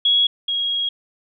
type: tone pair in turn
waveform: sine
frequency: 3334 / 3292 Hz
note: G#7 / G#7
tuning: +6 / -16 cents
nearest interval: unison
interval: 22 cents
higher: first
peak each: -13 / -19 dBFS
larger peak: first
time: 0.05-0.27 / 0.48-0.89 s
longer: second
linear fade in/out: 5 ms
effects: none